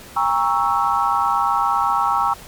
sine chord, G diminished seventh, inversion none, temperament equal with one note detuned, 804.2 / 932.3 / 1108.7 / 1318.5 Hz, G5 / Bb5 / Db6 / Fb6, +44 / 0 / 0 / 0 cents, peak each -21 dBFS, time 0.16-2.34 s, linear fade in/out 10 ms, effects pink hiss -40 dBFS RMS until 2.47 s + MP3 96 kbps

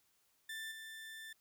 30% pulse tone with level steps, 1774 Hz, A6, 14 cents sharp, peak -40 / -45 dBFS, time 0.49-1.33 s, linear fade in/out 5 ms, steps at 0.71 s, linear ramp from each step 10 ms, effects white hiss -75 dBFS RMS until 1.4 s

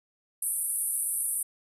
pink band-pass noise, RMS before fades -30 dBFS, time 0.42-1.43 s, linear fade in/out 5 ms, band 8900 to 12000 Hz, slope 96 dB/octave, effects none

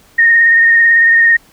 sine tone with vibrato, 1846 Hz, A#6, 17 cents flat, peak -5 dBFS, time 0.18-1.37 s, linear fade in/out 10 ms, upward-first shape sine, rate 18 Hz, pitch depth 25 cents each way, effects pink hiss -47 dBFS RMS until 1.52 s

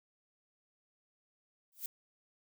violet noise with exponential growth, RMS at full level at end -35 dBFS, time 1.72-1.86 s, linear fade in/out 2 ms, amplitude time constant 29 ms, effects none

